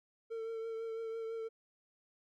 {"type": "tone with vibrato", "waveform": "triangle", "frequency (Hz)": 451.5, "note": "A4", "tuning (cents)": 45, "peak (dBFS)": -36, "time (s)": [0.3, 1.49], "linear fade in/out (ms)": 20, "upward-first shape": "triangle", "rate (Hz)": 6, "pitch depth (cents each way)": 26, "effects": []}